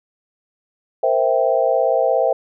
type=chord; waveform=sine; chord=C dominant seventh; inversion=third; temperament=equal; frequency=466.2 / 523.3 / 659.3 / 784 Hz; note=Bb4 / C5 / E5 / G5; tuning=0 / 0 / 0 / 0 cents; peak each=-22 / -18 / -18 / -22 dBFS; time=1.03-2.33 s; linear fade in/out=5 ms; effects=none